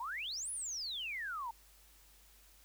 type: exponential two-way sweep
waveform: sine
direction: up then down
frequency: 886 to 10510 to 886 Hz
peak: -38 dBFS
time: 0-1.51 s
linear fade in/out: 5 ms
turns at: 0.51 s
effects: added 50 Hz sine -64 dBFS peak until 2.64 s + white hiss -64 dBFS RMS until 2.64 s